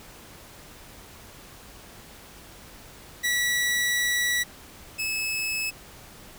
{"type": "tone pair in turn", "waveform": "sawtooth", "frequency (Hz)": [1944, 2595], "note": ["B6", "E7"], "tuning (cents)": [-28, -28], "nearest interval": "perfect fourth", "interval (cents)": 500, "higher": "second", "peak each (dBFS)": [-19, -23], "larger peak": "first", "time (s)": [[3.23, 4.44], [4.98, 5.71]], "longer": "first", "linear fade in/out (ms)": 20, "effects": ["pink hiss -47 dBFS RMS until 6.38 s"]}